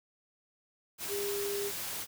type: tone in noise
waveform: sine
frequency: 403.9 Hz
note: G#4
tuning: 48 cents flat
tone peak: -33 dBFS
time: 1.08-1.72 s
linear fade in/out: 50 ms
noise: white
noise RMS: -38 dBFS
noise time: 0.98-2.07 s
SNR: +2 dB
effects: none